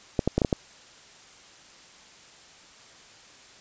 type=clicks; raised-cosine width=2 ms; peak=-8 dBFS; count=6; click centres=0.192 / 0.276 / 0.38 / 0.418 / 0.448 / 0.528 s; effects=white hiss -51 dBFS RMS until 3.6 s + resampled to 16000 Hz